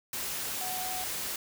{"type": "tone in noise", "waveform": "sine", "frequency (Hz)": 740, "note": "F#5", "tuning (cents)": 0, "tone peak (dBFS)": -37, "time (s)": [0.61, 1.04], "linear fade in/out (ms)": 2, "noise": "white", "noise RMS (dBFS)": -35, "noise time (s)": [0.13, 1.36], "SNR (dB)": -5, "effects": []}